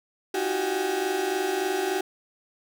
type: tone cluster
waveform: 35% pulse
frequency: 311.2 / 358.1 / 381.5 / 820 Hz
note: D#4 / F4 / G4 / G#5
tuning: 0 / +43 / -47 / -22 cents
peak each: -34 / -29 / -25 / -33 dBFS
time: 0.34-2.01 s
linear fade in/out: 5 ms
effects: none